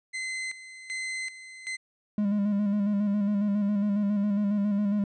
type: tone with tremolo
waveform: 40% pulse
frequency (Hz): 2055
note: C7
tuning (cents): -32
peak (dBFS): -30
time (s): 0.13-1.77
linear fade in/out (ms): 20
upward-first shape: square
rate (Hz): 1.3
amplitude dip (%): 75
type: tone with vibrato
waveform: triangle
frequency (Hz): 204.4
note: G#3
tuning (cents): -27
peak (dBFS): -21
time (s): 2.18-5.04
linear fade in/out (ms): 2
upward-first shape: square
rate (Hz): 7.3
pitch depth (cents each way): 36
effects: resampled to 24000 Hz